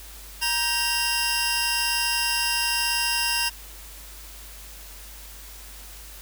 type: tone cluster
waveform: sawtooth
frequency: 945 / 1569 / 2774 / 5050 Hz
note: A#5 / G6 / F7 / D#8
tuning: +23 / +1 / -12 / +25 cents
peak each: -26 / -28 / -22 / -25 dBFS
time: 0.41-3.5 s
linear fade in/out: 20 ms
effects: added 50 Hz sine -43 dBFS peak until 6.21 s + white hiss -44 dBFS RMS until 6.21 s